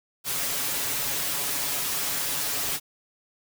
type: noise with comb filter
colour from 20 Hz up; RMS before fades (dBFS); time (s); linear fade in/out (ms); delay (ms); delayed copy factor
white; -28; 0.24-2.8; 50; 7.1; +0.9
effects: none